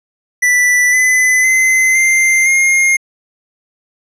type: tone with pitch steps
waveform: square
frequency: 1975.5 / 2014 / 2052 / 2092 / 2132 Hz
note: B6 / B6 / C7 / C7 / C7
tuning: 0 / +33 / -34 / -1 / +32 cents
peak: -9 dBFS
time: 0.42-2.97 s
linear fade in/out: 10 ms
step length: 510 ms
effects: low-pass 12000 Hz 12 dB/octave